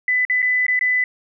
sine tone with dropouts, 2000 Hz, B6, 21 cents sharp, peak -15 dBFS, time 0.08-1.04 s, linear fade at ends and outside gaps 2 ms, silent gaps 0.251-0.298 / 0.42-0.426 / 0.666-0.682 / 0.792-0.81 s, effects none

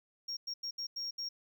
triangle tone bursts at uneven times, 5570 Hz, F8, 5 cents flat, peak -34 dBFS, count 6, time 0.28-0.37 / 0.47-0.54 / 0.63-0.71 / 0.78-0.87 / 0.96-1.11 / 1.18-1.29 s, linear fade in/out 10 ms, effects tanh soft clip ceiling -31 dBFS + 12-bit

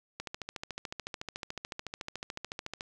click train, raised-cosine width 0.2 ms, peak -20 dBFS, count 37, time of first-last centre 0.2-2.809 s, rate 13.8 Hz, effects none

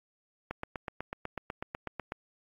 click train, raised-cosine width 0.5 ms, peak -20 dBFS, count 14, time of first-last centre 0.51-2.121 s, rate 8.07 Hz, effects AAC 64 kbps

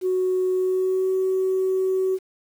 sine tone with pitch glide, 370 to 376.9 Hz, F#4 to F#4, 0 to +32 cents, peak -18 dBFS, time 0.01-2.19 s, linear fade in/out 50 ms, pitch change +32 cents, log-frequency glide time 0.53-1.1 s, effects tanh soft clip ceiling -15 dBFS + 8-bit

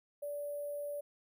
sine tone with sample-and-hold, 580 Hz, D5, 22 cents flat, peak -37 dBFS, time 0.22-1.01 s, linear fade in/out 10 ms, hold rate 11025 Hz, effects none

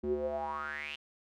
square tone with band-pass filter sweep, 73.42 Hz, D2, in tune, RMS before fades -36 dBFS, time 0.03-0.96 s, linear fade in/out 10 ms, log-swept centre 300 to 3000 Hz, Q 8.4, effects none

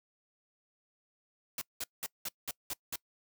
white noise bursts, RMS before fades -37 dBFS, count 7, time 1.58-2.958 s, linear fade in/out 2 ms, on 34 ms, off 190 ms, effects noise-tail reverb RT60 0.1 s tail -24 dB re dry

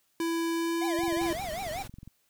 square tone with pitch glide, 332.4 to 337.2 Hz, E4 to E4, +15 to +39 cents, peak -28 dBFS, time 0.2-1.33 s, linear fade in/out 2 ms, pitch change +24 cents, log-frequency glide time 0.54-0.95 s
square tone with vibrato, 695 Hz, F5, 9 cents flat, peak -34 dBFS, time 0.81-1.83 s, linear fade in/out 10 ms, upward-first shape triangle, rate 5.3 Hz, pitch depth 270 cents each way
click train, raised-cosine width 5 ms, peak -33 dBFS, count 25, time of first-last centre 0.99-2.076 s, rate 22.1 Hz
pink noise, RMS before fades -44 dBFS, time 1.2-1.88 s, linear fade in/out 10 ms
effects white hiss -71 dBFS RMS until 2.29 s

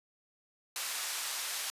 white band-pass noise, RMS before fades -37 dBFS, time 0.76-1.7 s, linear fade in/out 0 ms, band 840 to 10000 Hz, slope 12 dB/octave, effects resampled to 32000 Hz

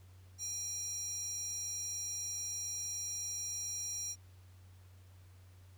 square tone with high-pass filter, 813 Hz, G#5, 37 cents flat, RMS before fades -40 dBFS, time 0.38-4.16 s, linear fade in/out 50 ms, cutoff 5800 Hz, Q 6.1, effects added 92 Hz sine -55 dBFS peak until 5.77 s + pink hiss -68 dBFS RMS until 5.77 s

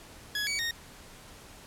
20% pulse tone with pitch steps, 1681 / 2267 / 1857 Hz, G#6 / C#7 / A#6, +20 / +38 / -7 cents, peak -24 dBFS, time 0.35-0.71 s, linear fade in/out 2 ms, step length 120 ms, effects pink hiss -50 dBFS RMS until 1.66 s + low-pass 12000 Hz 12 dB/octave

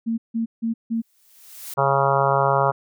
sine tone bursts, 227.8 Hz, A#3, 40 cents flat, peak -20 dBFS, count 4, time 0.06-1.02 s, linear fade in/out 20 ms, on 120 ms, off 160 ms
blue noise with exponential growth, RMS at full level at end -32 dBFS, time 0.95-1.74 s, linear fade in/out 5 ms, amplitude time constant 170 ms
harmonic tone, 137.9 Hz, C#3, 9 cents flat, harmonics 1 / 3 / 4 / 5 / 6 / 7 / 8 / 9 / 10, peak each -25 / -26 / -23 / -24 / -25 / -23 / -26 / -26 / -29 dBFS, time 1.77-2.72 s, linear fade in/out 20 ms
effects none

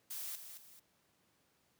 blue noise with echo, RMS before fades -43 dBFS, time 0.1-0.36 s, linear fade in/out 10 ms, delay 220 ms, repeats 2, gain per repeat -8 dB, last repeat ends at 0.8 s, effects pink hiss -74 dBFS RMS until 1.79 s + high-pass 100 Hz 12 dB/octave

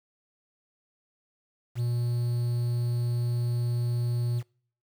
triangle tone with quantisation, 120.2 Hz, B2, 46 cents flat, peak -23 dBFS, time 1.75-4.43 s, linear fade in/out 50 ms, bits 8, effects noise-tail reverb RT60 0.5 s tail -25 dB re dry

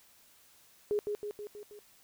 sine tone with echo, 415.3 Hz, G#4, in tune, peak -27 dBFS, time 0.91-0.99 s, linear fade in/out 0 ms, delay 160 ms, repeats 5, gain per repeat -4 dB, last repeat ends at 1.79 s, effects white hiss -62 dBFS RMS until 2.03 s

